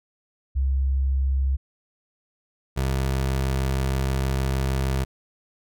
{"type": "tone pair in turn", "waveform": ["sine", "25% pulse"], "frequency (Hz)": [67, 66.42], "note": ["C2", "C2"], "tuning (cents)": [42, 27], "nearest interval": "unison", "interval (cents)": 15, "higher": "first", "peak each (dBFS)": [-19, -18], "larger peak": "second", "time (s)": [[0.55, 1.57], [2.76, 5.05]], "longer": "second", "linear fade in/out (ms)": 20, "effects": []}